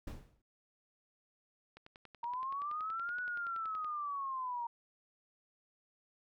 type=noise with exponential decay; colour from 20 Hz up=brown; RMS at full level=-39 dBFS; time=0.07-0.42 s; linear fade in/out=5 ms; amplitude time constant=75 ms
type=click train; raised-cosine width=0.3 ms; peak=-37 dBFS; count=23; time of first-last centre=1.77-3.845 s; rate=10.6 Hz
type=linear two-way sweep; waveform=sine; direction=up then down; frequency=931 to 1480 to 931 Hz; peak=-36 dBFS; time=2.23-4.67 s; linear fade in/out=5 ms; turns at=3.21 s
effects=none